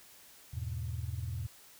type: chord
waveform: sine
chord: E major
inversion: none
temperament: equal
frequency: 82.41 / 103.83 / 123.47 Hz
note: E2 / G#2 / B2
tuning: 0 / 0 / 0 cents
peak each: -38 / -39 / -39 dBFS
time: 0.53-1.47 s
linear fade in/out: 10 ms
effects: tanh soft clip ceiling -26 dBFS + white hiss -57 dBFS RMS until 1.79 s